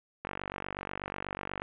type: click train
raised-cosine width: 0.5 ms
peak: -20 dBFS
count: 67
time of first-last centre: 0.25-1.619 s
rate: 48.2 Hz
effects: resampled to 8000 Hz + 8-bit